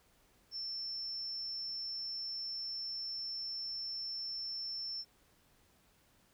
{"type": "tone", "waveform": "sine", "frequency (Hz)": 5370, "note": "E8", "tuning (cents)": 31, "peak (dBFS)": -38, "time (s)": [0.51, 5.05], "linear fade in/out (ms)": 50, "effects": ["pink hiss -69 dBFS RMS until 6.33 s"]}